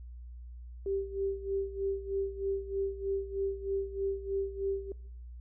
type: tone with tremolo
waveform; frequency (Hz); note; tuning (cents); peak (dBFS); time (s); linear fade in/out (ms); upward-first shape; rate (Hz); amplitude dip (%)
sine; 392; G4; 0; -28; 0.86-4.92; 2; sine; 3.2; 80
effects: noise-tail reverb RT60 0.7 s tail -22 dB re dry + added 60 Hz sine -43 dBFS peak until 5.4 s